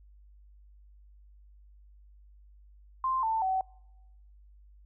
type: tone with pitch steps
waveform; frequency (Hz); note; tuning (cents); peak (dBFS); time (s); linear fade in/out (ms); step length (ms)
sine; 1046.5 / 890.2 / 757.3; C6 / A5 / F#5; 0 / +20 / +40; -26; 3.04-3.61; 2; 190
effects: noise-tail reverb RT60 1.0 s tail -26 dB re dry + added 50 Hz sine -53 dBFS peak until 4.85 s